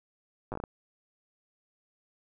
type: slowing click train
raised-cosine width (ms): 1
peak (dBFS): -22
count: 7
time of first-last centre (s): 0.52-0.638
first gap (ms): 8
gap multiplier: 1.36
effects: none